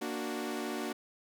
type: chord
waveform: sawtooth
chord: Bb augmented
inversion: none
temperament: equal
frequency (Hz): 233.1 / 293.7 / 370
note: Bb3 / D4 / F#4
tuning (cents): 0 / 0 / 0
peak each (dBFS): -35 / -35 / -35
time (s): 0.01-0.93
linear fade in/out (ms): 10
effects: none